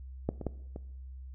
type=clicks; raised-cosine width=2 ms; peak=-15 / -25 / -18 / -27 dBFS; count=4; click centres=0.29 / 0.413 / 0.467 / 0.761 s; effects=noise-tail reverb RT60 0.8 s tail -19 dB re dry + added 65 Hz sine -42 dBFS peak until 1.34 s